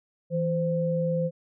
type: tone pair together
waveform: sine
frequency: 164.4 / 517.4 Hz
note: E3 / C5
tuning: -4 / -19 cents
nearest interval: octave + minor sixth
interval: 1985 cents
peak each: -26 dBFS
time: 0.3-1.31 s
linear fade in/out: 50 ms
effects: none